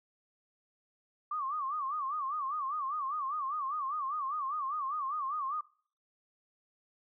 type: tone with vibrato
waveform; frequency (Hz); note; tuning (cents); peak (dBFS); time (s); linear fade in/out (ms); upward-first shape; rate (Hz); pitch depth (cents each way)
sine; 1147; D6; -41; -32; 1.31-5.61; 5; sine; 5; 150
effects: noise-tail reverb RT60 0.5 s tail -24 dB re dry